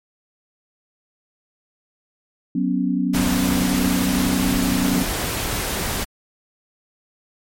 sine chord, F# suspended fourth, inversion none, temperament just, 185 / 246.7 / 277.5 Hz, F#3 / B3 / C#4, 0 / -2 / +2 cents, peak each -22 dBFS, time 2.55-5.03 s, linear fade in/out 5 ms
pink noise, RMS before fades -24 dBFS, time 3.13-6.05 s, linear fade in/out 20 ms
effects MP3 64 kbps

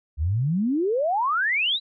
sine exponential sweep, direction up, 69.3 to 4045 Hz, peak -20 dBFS, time 0.17-1.8 s, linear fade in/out 50 ms, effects none

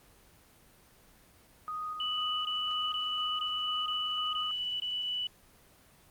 sine tone with tremolo, 1244 Hz, D#6, 1 cent flat, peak -34 dBFS, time 1.68-4.51 s, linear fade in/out 0 ms, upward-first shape square, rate 2 Hz, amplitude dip 30%
sine tone bursts, 2966 Hz, F#7, 4 cents sharp, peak -31 dBFS, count 7, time 2-5.27 s, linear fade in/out 2 ms, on 450 ms, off 20 ms
clicks, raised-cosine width 0.2 ms, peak -35 / -45 dBFS, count 2, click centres 2.712 / 2.718 s
effects pink hiss -60 dBFS RMS until 6.1 s + Opus 24 kbps

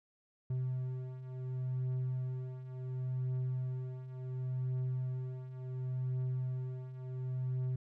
triangle beating tone pair, 127.7 / 128.4 Hz, C3 / C3, -42 / -32 cents, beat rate 0.7 Hz, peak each -39 / -34 dBFS, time 0.5-7.76 s, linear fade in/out 5 ms, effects none

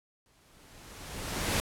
pink noise with exponential growth, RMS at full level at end -27 dBFS, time 0.26-1.6 s, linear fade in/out 0 ms, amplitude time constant 290 ms, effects low-pass 12000 Hz 12 dB/octave

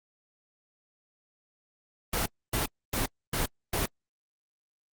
pink noise bursts, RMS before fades -28 dBFS, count 5, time 2.13-3.86 s, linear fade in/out 5 ms, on 130 ms, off 270 ms, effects Opus 24 kbps

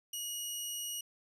15% pulse tone, 2900 Hz, F#7, 35 cents flat, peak -30 dBFS, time 0.13-1.01 s, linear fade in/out 5 ms, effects none

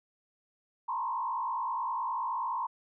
sine tone with frequency modulation, 987.8 Hz, B5, in tune, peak -30 dBFS, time 0.88-2.67 s, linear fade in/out 10 ms, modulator 54.8 Hz, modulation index 1.6, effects none

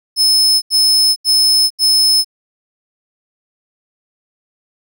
40% pulse tone bursts, 5210 Hz, E8, 21 cents flat, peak -8 dBFS, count 4, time 0.16-2.246 s, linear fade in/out 50 ms, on 460 ms, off 82 ms, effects none

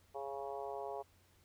harmonic tone with a mistuned harmonic, 138.59 Hz, C#3, in tune, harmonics 3 / 4 / 5 / 6 / 7 / 8, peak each -45 / -47 / -45 / -48 / -51 / -55 dBFS, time 0.14-1.03 s, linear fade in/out 20 ms, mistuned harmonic 7, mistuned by -15 cents, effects added 90 Hz sine -70 dBFS peak until 1.44 s + pink hiss -70 dBFS RMS until 1.44 s

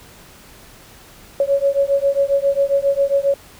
sine beating tone pair, 553 / 560.4 Hz, C#5 / C#5, -4 / +19 cents, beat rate 7.4 Hz, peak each -17 dBFS, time 1.4-3.34 s, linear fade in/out 2 ms, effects pink hiss -44 dBFS RMS until 3.59 s

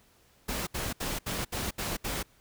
pink noise bursts, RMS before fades -33 dBFS, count 7, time 0.48-2.23 s, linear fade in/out 10 ms, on 190 ms, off 70 ms, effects pink hiss -63 dBFS RMS until 2.4 s

